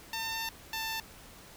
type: tone pair in turn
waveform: 10% pulse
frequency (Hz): 901 / 890.1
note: A5 / A5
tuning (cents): +41 / +20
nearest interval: unison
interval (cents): 21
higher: first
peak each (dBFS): -25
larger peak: neither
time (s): 0.13-0.49 / 0.73-1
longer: first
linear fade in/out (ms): 2
effects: pink hiss -52 dBFS RMS until 1.56 s